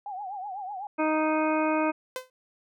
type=tone with vibrato; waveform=sine; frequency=784 Hz; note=G5; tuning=in tune; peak=-33 dBFS; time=0.06-0.87 s; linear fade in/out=2 ms; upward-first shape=triangle; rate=8 Hz; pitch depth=150 cents each way
type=harmonic tone; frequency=311.1 Hz; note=D#4; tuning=in tune; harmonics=1 / 2 / 3 / 4 / 5 / 7 / 8; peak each=-26 / -28 / -30 / -33 / -37 / -39 / -36 dBFS; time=0.98-1.92 s; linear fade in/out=20 ms
type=tone with exponential decay; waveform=sawtooth; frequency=512 Hz; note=C5; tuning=38 cents flat; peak=-24 dBFS; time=2.16-2.3 s; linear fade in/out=1 ms; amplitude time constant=30 ms
effects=none